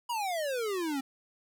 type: exponential sweep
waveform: square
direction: down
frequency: 987.8 to 261.3 Hz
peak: -31 dBFS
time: 0.09-1.01 s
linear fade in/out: 10 ms
effects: none